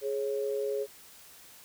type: tone pair together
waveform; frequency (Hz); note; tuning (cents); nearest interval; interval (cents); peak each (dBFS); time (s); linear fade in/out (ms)
sine; 417.2 / 548; G#4 / C#5; +8 / -20; perfect fourth; 472; -30 / -34; 0.01-0.87; 50
effects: white hiss -53 dBFS RMS until 1.64 s